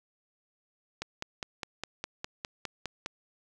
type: click train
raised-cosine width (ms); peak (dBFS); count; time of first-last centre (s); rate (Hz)
0.2; -17; 11; 1.02-3.061; 4.9
effects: none